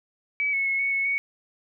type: tone with pitch steps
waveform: sine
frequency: 2286 / 2198 / 2182 / 2218 / 2199 / 2230 Hz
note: D7 / C#7 / C#7 / C#7 / C#7 / C#7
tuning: -47 / -15 / -28 / 0 / -14 / +10 cents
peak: -22 dBFS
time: 0.4-1.18 s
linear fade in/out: 0 ms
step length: 130 ms
effects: none